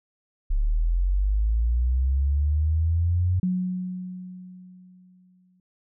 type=linear sweep; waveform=sine; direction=up; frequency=34.25 to 92.5 Hz; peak=-19 dBFS; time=0.5-3.4 s; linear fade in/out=10 ms
type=tone with exponential decay; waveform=sine; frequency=182.8 Hz; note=F#3; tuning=21 cents flat; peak=-20 dBFS; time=3.43-5.6 s; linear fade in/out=2 ms; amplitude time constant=470 ms
effects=none